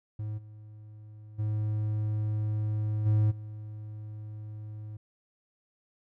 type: tone with level steps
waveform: triangle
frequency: 106.8 Hz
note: G#2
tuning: 49 cents sharp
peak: -30 / -43 / -25 / -19 / -36 dBFS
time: 0.19-4.97 s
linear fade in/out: 5 ms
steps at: 0.37 / 1.38 / 3.05 / 3.3 s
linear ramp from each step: 20 ms
effects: none